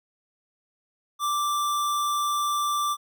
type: tone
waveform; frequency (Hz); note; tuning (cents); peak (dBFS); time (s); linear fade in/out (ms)
square; 1174.7; D6; 0; -24; 1.19-2.97; 50
effects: none